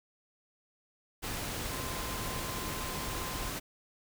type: tone in noise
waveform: sine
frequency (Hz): 1037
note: C6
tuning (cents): -16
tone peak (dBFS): -44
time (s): 1.7-3.51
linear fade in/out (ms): 20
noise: pink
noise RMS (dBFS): -37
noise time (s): 1.22-3.6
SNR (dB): -10
effects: none